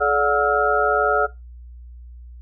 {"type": "tone cluster", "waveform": "sine", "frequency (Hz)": [427.9, 581, 727, 1304, 1406], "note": ["A4", "D5", "F#5", "E6", "F6"], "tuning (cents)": [-48, -19, -31, -19, 11], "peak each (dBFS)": -22, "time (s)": [0, 1.27], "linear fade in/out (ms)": 20, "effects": ["noise-tail reverb RT60 0.2 s tail -18 dB re dry", "added 60 Hz sine -37 dBFS peak until 2.41 s"]}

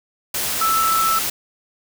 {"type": "tone in noise", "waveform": "sine", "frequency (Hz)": 1318.5, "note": "E6", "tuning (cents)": 0, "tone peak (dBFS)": -16, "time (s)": [0.61, 1.19], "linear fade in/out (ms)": 5, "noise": "white", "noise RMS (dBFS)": -23, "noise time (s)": [0.34, 1.3], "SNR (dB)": 4, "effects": []}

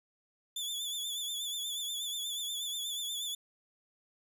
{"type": "tone with vibrato", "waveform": "sawtooth", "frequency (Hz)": 3469, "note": "A7", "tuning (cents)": -25, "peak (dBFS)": -32, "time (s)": [0.56, 3.35], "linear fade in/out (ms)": 5, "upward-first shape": "sine", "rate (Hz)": 8.3, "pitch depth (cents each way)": 60, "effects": []}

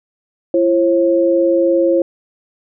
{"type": "tone pair together", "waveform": "sine", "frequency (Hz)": [339, 538.1], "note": ["E4", "C5"], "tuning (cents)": [49, 48], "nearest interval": "minor sixth", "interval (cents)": 799, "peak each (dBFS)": -13, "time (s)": [0.54, 2.02], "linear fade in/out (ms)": 2, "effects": []}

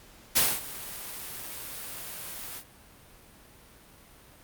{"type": "noise with ADSR envelope", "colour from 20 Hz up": "white", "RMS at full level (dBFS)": -21, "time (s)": [0.35, 2.64], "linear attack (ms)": 20, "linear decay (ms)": 230, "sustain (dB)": -18, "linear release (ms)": 70, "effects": ["pink hiss -54 dBFS RMS until 4.43 s", "Opus 48 kbps"]}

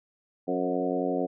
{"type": "harmonic tone with a mistuned harmonic", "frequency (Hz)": 91.1, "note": "F#2", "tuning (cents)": -26, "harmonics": [2, 3, 4, 5, 6, 7, 8], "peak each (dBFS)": [-36, -30, -33, -32, -33, -35, -35], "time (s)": [0.47, 1.27], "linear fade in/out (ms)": 20, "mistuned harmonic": 6, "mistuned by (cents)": -22, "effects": []}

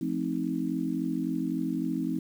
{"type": "chord", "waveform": "sine", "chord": "F dominant seventh", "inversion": "none", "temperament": "just", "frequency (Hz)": [174.61, 218.3, 261.9, 314.3], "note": ["F3", "A3", "C4", "Eb4"], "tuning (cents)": [0, -13, 2, 18], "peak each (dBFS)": [-34, -35, -31, -32], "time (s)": [0.01, 2.19], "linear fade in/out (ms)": 5, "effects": ["9-bit"]}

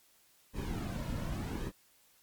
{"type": "noise with flanger", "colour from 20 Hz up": "brown", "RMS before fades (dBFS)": -37, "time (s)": [0.53, 1.72], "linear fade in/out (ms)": 50, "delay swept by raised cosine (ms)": [1.4, 2.6], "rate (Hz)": 0.86, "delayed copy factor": -0.6, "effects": ["white hiss -66 dBFS RMS until 2.22 s", "MP3 96 kbps"]}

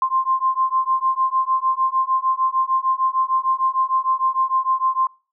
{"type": "beating tone pair", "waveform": "sine", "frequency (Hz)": [1046.5, 1053.1], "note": ["C6", "C6"], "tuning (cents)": [0, 11], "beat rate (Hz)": 6.6, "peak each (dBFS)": -20, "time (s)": [0.02, 5.07], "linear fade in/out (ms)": 2, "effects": ["noise-tail reverb RT60 0.4 s tail -25 dB re dry"]}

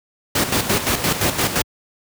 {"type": "noise with tremolo", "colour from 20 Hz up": "pink", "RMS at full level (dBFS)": -17, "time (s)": [0.35, 1.62], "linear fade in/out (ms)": 5, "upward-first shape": "square", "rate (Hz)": 5.8, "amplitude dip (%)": 60, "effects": ["high-pass 80 Hz 12 dB/octave"]}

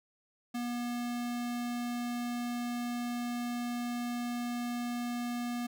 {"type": "tone", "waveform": "square", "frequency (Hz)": 241.1, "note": "B3", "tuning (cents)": -41, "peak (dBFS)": -34, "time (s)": [0.54, 5.67], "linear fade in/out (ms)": 10, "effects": []}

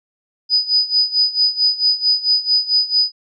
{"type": "tone with tremolo", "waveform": "sine", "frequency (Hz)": 4978, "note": "D#8", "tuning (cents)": 0, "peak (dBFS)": -10, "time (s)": [0.49, 3.12], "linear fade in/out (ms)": 50, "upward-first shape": "sine", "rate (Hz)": 4.5, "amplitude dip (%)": 85, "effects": []}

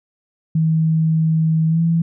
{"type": "tone with pitch glide", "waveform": "sine", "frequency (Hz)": [160, 166.12], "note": ["D#3", "E3"], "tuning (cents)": [49, 14], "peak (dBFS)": -13, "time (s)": [0.55, 2.02], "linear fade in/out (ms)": 5, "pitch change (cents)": 65, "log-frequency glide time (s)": [1.68, 1.81], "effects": []}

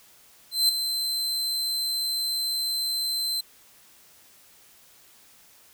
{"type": "tone with ADSR envelope", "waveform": "40% pulse", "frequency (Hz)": 4087, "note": "C8", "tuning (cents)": -41, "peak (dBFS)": -15, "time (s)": [0.51, 3.41], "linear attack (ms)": 180, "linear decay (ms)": 5, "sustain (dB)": -9, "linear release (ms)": 8, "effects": ["white hiss -55 dBFS RMS until 5.73 s"]}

